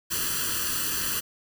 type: noise with comb filter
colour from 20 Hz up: white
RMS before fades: -28 dBFS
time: 0.1-1.21 s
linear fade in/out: 20 ms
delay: 0.67 ms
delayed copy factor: +0.85
effects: none